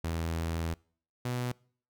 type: tone pair in turn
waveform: sawtooth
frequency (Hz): 82.41 / 123.48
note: E2 / B2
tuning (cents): 0 / 0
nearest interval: perfect fifth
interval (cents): 700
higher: second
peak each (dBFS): -27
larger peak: neither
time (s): 0.04-0.74 / 1.25-1.52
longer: first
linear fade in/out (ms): 5
effects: noise-tail reverb RT60 0.5 s tail -25 dB re dry